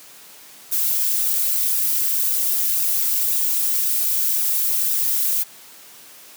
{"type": "noise with flanger", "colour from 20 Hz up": "violet", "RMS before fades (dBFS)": -20, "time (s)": [0.71, 5.44], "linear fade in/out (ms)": 20, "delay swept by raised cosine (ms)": [0.91, 5.01], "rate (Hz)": 1.9, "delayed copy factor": -0.6, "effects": ["white hiss -44 dBFS RMS until 6.36 s", "high-pass 150 Hz 12 dB/octave"]}